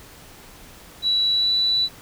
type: tone with pitch glide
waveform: sine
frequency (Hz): 3928 to 3958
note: B7 to B7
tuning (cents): -10 to +3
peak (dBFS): -17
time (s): 1.02-1.89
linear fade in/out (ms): 50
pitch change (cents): +13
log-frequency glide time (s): 1.34-1.52
effects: pink hiss -45 dBFS RMS until 2.01 s